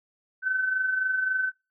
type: tone with amplitude modulation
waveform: sine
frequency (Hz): 1523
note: F#6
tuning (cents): +50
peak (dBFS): -21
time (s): 0.42-1.52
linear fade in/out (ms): 50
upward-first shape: sine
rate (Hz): 23.7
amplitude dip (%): 50
effects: noise-tail reverb RT60 0.3 s tail -26 dB re dry